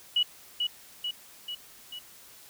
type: tone with echo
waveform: sine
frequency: 2928 Hz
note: F#7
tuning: 19 cents flat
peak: -21 dBFS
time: 0.16-0.23 s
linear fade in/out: 5 ms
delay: 440 ms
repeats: 4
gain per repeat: -4 dB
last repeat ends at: 1.99 s
effects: white hiss -52 dBFS RMS until 2.49 s